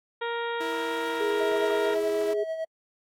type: harmonic tone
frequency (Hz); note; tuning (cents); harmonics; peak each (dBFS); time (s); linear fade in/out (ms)
468.2; A#4; +8; 1 / 2 / 3 / 4 / 5 / 6 / 7 / 8; -31 / -33 / -36 / -38 / -45 / -48 / -43 / -45; 0.21-1.95; 10
type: tone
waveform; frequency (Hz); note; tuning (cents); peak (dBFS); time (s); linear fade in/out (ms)
sawtooth; 328.5; E4; -6; -30; 0.6-2.34; 10
type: tone with vibrato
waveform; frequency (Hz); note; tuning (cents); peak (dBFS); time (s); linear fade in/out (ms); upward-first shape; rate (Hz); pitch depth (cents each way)
sine; 415.3; G#4; 0; -25; 1.2-2.44; 10; triangle; 7.3; 14
type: tone with tremolo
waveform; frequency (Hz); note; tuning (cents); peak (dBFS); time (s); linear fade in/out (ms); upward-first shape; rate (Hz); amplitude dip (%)
triangle; 645; E5; -38; -25; 1.4-2.65; 10; sine; 9.2; 50
effects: AAC 64 kbps